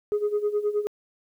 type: tone with tremolo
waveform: sine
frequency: 416.4 Hz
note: G#4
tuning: 5 cents sharp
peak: -18 dBFS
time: 0.12-0.87 s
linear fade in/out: 0 ms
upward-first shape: sine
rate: 9.5 Hz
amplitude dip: 80%
effects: tanh soft clip ceiling -18 dBFS + 10-bit